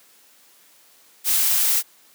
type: noise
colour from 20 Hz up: blue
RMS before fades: -19 dBFS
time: 1.24-1.83 s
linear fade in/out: 50 ms
effects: white hiss -54 dBFS RMS until 2.14 s + high-pass 200 Hz 12 dB/octave